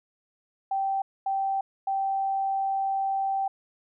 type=tone bursts at uneven times; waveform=sine; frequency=779 Hz; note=G5; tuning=11 cents flat; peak=-24 dBFS; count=3; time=0.71-1.02 / 1.26-1.61 / 1.87-3.48 s; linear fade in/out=5 ms; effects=none